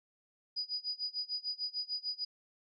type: tone with tremolo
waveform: sine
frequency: 4931 Hz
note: D#8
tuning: 16 cents flat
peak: -32 dBFS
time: 0.56-2.25 s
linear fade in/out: 10 ms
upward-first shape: sine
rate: 6.7 Hz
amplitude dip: 95%
effects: none